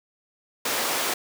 pink high-pass noise, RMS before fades -26 dBFS, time 0.65-1.14 s, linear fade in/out 5 ms, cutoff 420 Hz, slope 12 dB/octave, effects none

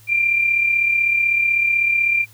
sine tone pair together, 2374 / 2410 Hz, D7 / D7, +18 / +44 cents, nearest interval unison, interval 26 cents, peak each -15 / -24 dBFS, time 0.07-2.26 s, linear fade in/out 50 ms, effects added 108 Hz sine -47 dBFS peak until 2.33 s + white hiss -51 dBFS RMS until 2.33 s

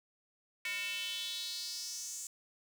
square tone with high-pass filter sweep, 202.7 Hz, G#3, 42 cents flat, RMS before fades -40 dBFS, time 0.65-2.27 s, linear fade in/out 2 ms, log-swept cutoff 2200 to 7300 Hz, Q 4.3, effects none

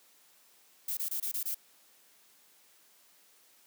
violet noise bursts, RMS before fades -34 dBFS, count 6, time 0.88-1.546 s, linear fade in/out 5 ms, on 91 ms, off 24 ms, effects white hiss -63 dBFS RMS until 3.66 s + high-pass 200 Hz 12 dB/octave

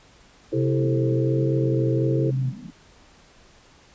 sine chord, A minor seventh, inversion second, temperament just, 330 / 396 / 440 / 528 Hz, E4 / G4 / A4 / C5, +2 / +18 / 0 / +16 cents, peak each -25 / -30 / -27 / -31 dBFS, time 0.52-2.31 s, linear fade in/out 10 ms
sine tone with vibrato, 130 Hz, C3, 11 cents flat, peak -21 dBFS, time 0.53-2.53 s, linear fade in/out 50 ms, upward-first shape triangle, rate 1.3 Hz, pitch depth 47 cents each way
white band-pass noise, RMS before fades -38 dBFS, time 0.79-2.71 s, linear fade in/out 10 ms, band 140 to 280 Hz, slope 96 dB/octave
effects pink hiss -53 dBFS RMS until 3.94 s + resampled to 16000 Hz

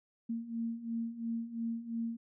sine beating tone pair, 228.2 / 231.1 Hz, A#3 / A#3, -37 / -15 cents, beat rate 2.9 Hz, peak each -40 / -36 dBFS, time 0.29-2.17 s, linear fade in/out 10 ms, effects none

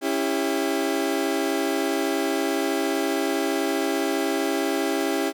30% pulse chord, C# diminished, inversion none, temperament equal with one note detuned, 277.2 / 329.6 / 398.6 Hz, C#4 / E4 / G4, 0 / 0 / +29 cents, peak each -24 dBFS, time 0.01-5.33 s, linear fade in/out 50 ms, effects none

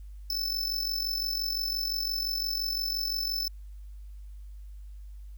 square tone with amplitude modulation, 5274 Hz, E8, in tune, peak -26 dBFS, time 0.3-3.48 s, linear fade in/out 2 ms, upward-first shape sine, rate 45.8 Hz, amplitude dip 65%, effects added 50 Hz sine -41 dBFS peak until 5.37 s + white hiss -70 dBFS RMS until 5.37 s

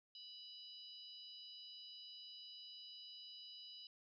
harmonic tone, 986 Hz, B5, 3 cents flat, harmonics 3 / 4 / 5, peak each -57 / -58 / -57 dBFS, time 0.15-3.87 s, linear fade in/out 2 ms, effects none

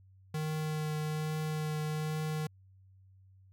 square tone with vibrato, 154.2 Hz, D#3, 15 cents flat, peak -33 dBFS, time 0.34-2.47 s, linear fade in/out 5 ms, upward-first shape triangle, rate 1.2 Hz, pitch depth 14 cents each way, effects added 95 Hz sine -57 dBFS peak until 3.52 s

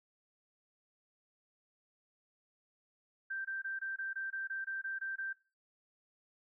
sine tone bursts, 1568 Hz, G6, in tune, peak -36 dBFS, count 12, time 3.3-5.331 s, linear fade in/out 10 ms, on 150 ms, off 21 ms, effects noise-tail reverb RT60 0.3 s tail -17 dB re dry

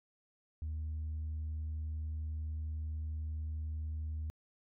sine tone, 77.78 Hz, D#2, in tune, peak -34 dBFS, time 0.62-4.3 s, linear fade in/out 0 ms, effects tanh soft clip ceiling -34 dBFS

